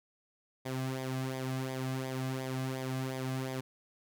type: tone with flanger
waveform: sawtooth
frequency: 130.81 Hz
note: C3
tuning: in tune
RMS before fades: -36 dBFS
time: 0.65-3.61 s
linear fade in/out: 10 ms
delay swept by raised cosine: 0.71 to 2.21 ms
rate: 2.8 Hz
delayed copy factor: -0.65
effects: none